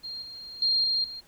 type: tone with level steps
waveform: sine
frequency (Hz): 4209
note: C8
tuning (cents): +9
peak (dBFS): -34 / -39 / -21 / -23 / -36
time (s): 0.03-1.21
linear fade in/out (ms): 20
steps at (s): 0.22 / 0.62 / 0.84 / 1.04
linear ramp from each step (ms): 2
effects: pink hiss -59 dBFS RMS until 1.27 s